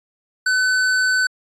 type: tone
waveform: square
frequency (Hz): 1511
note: F#6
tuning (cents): +36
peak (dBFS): -16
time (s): 0.46-1.27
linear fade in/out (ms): 5
effects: resampled to 22050 Hz